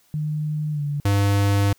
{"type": "tone with pitch glide", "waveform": "sine", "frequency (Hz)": [151.9, 144.96], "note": ["D#3", "D3"], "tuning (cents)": [-41, -22], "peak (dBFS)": -22, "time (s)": [0.14, 1], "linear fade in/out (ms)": 0, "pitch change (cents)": -81, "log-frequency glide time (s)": [0.71, 0.82]}
{"type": "tone", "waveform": "square", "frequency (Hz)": 100.4, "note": "G2", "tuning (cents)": 42, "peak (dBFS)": -17, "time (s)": [1.05, 1.73], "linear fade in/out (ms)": 5}
{"effects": ["white hiss -60 dBFS RMS until 1.78 s"]}